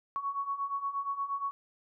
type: beating tone pair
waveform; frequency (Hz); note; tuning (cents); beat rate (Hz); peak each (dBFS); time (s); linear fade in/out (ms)
sine; 1108.7 / 1117.2; C#6 / C#6; 0 / +13; 8.5; -37 / -33; 0.16-1.51; 0
effects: none